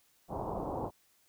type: low-pass noise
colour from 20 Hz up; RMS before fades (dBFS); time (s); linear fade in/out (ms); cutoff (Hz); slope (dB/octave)
white; -37; 0.28-0.91; 50; 970; 48
effects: white hiss -69 dBFS RMS until 1.28 s